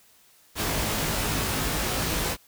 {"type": "noise with comb filter", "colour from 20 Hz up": "pink", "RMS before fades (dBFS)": -27, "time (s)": [0.55, 2.37], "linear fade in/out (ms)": 50, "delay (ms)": 19, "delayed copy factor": 0.75, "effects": ["white hiss -58 dBFS RMS until 2.47 s"]}